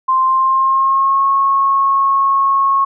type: tone with pitch glide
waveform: sine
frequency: 1046.5 to 1094.1 Hz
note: C6 to C#6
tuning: 0 to -23 cents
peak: -10 dBFS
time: 0.08-2.85 s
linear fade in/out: 10 ms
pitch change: +77 cents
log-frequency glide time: 0.25-1.26 s
effects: none